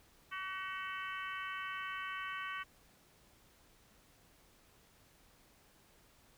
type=harmonic tone with a mistuned harmonic; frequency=378.9 Hz; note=F#4; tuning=41 cents sharp; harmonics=3 / 4 / 5 / 6 / 7 / 8; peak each=-43 / -45 / -47 / -49 / -50 / -51 dBFS; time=0.31-2.64 s; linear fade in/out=20 ms; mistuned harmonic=6; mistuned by=-37 cents; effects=pink hiss -66 dBFS RMS until 6.37 s